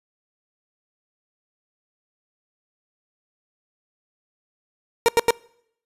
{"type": "tone bursts", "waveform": "30% pulse", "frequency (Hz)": 466.2, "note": "A#4", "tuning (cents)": 0, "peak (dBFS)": -10, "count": 3, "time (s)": [5.06, 5.306], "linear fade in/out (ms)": 0, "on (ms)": 24, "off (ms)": 87, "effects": ["noise-tail reverb RT60 0.7 s tail -25 dB re dry", "resampled to 32000 Hz"]}